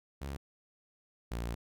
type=tone pair in turn; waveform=sawtooth; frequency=69.3 / 58.27 Hz; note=C#2 / A#1; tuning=0 / 0 cents; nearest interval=minor third; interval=300 cents; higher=first; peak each=-34 / -31 dBFS; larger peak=second; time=0.21-0.37 / 1.31-1.55 s; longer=second; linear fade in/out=10 ms; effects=none